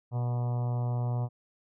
harmonic tone with a mistuned harmonic, 121.6 Hz, B2, 26 cents flat, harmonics 1 / 2 / 3 / 4 / 5 / 6 / 7 / 8 / 9 / 10, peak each -27 / -44 / -48 / -46 / -45 / -44 / -49 / -49 / -54 / -58 dBFS, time 0.11-1.29 s, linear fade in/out 50 ms, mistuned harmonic 3, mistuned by +32 cents, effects none

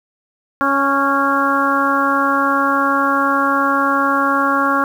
harmonic tone with a mistuned harmonic, 277.2 Hz, C#4, in tune, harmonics 1 / 2 / 3 / 4 / 5 / 6, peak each -20 / -23 / -24 / -17 / -18 / -25 dBFS, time 0.61-4.84 s, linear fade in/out 0 ms, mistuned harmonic 6, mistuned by -22 cents, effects 7-bit

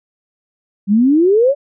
sine exponential sweep, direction up, 191.6 to 586 Hz, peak -8 dBFS, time 0.87-1.55 s, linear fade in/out 50 ms, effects none

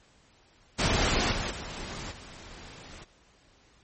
pink noise with level steps, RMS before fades -25 / -31 / -38 / -46 dBFS, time 0.78-3.05 s, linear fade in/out 20 ms, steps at 1.32 / 1.5 / 2.11 s, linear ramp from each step 10 ms, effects pink hiss -61 dBFS RMS until 3.83 s + MP3 32 kbps

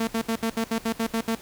sawtooth tone bursts, 226.1 Hz, A3, 47 cents sharp, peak -19 dBFS, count 10, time 0-1.352 s, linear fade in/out 5 ms, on 74 ms, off 68 ms, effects pink hiss -46 dBFS RMS until 1.41 s

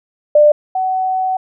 sine tone pair in turn, 596 / 750.9 Hz, D5 / F#5, +25 / +25 cents, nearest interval major third, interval 400 cents, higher second, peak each -5 / -14 dBFS, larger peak first, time 0.35-0.52 / 0.75-1.37 s, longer second, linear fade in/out 5 ms, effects none

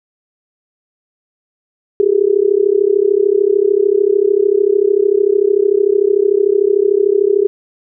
sine tone with amplitude modulation, 402.6 Hz, G4, 46 cents sharp, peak -5 dBFS, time 2-7.47 s, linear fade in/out 0 ms, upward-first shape sine, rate 33.4 Hz, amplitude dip 95%, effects none

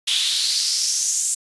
pink noise with high-pass filter sweep, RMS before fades -21 dBFS, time 0.07-1.35 s, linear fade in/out 10 ms, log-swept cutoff 3200 to 7600 Hz, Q 4.3, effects resampled to 24000 Hz

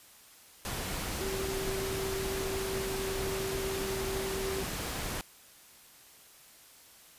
sine tone in noise, 385.4 Hz, G4, 29 cents flat, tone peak -34 dBFS, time 1.21-4.63 s, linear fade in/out 0 ms, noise pink, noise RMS -36 dBFS, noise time 0.65-5.21 s, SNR -1 dB, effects white hiss -56 dBFS RMS until 7.18 s + resampled to 32000 Hz

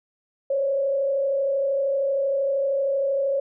sine tone with frequency modulation, 550 Hz, C#5, 14 cents flat, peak -20 dBFS, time 0.5-3.4 s, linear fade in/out 5 ms, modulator 32.9 Hz, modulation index 0.52, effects none

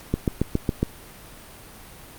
click train, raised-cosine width 3 ms, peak -7 dBFS, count 6, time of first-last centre 0.14-0.83 s, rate 7.25 Hz, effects pink hiss -44 dBFS RMS until 2.18 s + Opus 48 kbps

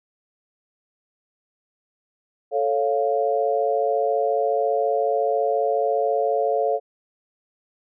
sine chord, A augmented, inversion none, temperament equal, 440 / 554.4 / 698.5 Hz, A4 / C#5 / E#5, 0 / 0 / 0 cents, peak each -23 dBFS, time 2.51-6.8 s, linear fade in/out 50 ms, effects none

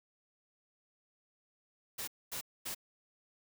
white noise bursts, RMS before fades -40 dBFS, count 3, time 1.98-2.748 s, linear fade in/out 10 ms, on 96 ms, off 240 ms, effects none

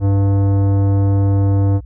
sine tone with tanh clipping, 98.9 Hz, G2, 16 cents sharp, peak -13 dBFS, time 0-1.81 s, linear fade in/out 50 ms, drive 15 dB, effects added 60 Hz sine -32 dBFS peak until 1.85 s

